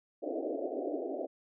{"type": "band-pass noise", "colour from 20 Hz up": "pink", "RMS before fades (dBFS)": -36, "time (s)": [0.22, 1.27], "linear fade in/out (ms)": 20, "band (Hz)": [270, 710], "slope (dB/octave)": 96, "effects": []}